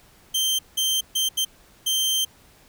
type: tone bursts at uneven times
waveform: sawtooth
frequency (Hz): 3136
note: G7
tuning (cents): 0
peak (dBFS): -17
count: 5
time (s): 0.34-0.59 / 0.77-1.01 / 1.15-1.29 / 1.37-1.45 / 1.86-2.25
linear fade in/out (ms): 10
effects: pink hiss -54 dBFS RMS until 2.68 s